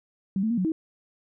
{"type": "tone with pitch steps", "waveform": "sine", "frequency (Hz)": [192.7, 220.8, 236.1, 184.6, 320.1], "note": ["G3", "A3", "A#3", "F#3", "D#4"], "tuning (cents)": [-29, 6, 22, -4, 49], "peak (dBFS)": -22, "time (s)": [0.36, 0.72], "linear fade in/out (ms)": 2, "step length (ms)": 72, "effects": []}